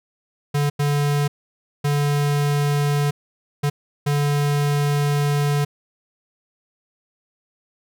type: tone bursts at uneven times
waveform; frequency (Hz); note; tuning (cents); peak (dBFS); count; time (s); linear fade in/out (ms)
square; 144.8; D3; -24; -18; 5; 0.54-0.7 / 0.79-1.28 / 1.84-3.11 / 3.63-3.7 / 4.06-5.65; 10
effects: none